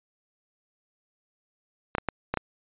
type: clicks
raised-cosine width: 0.5 ms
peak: -11 dBFS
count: 5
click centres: 1.951 / 1.983 / 2.087 / 2.34 / 2.373 s
effects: resampled to 8000 Hz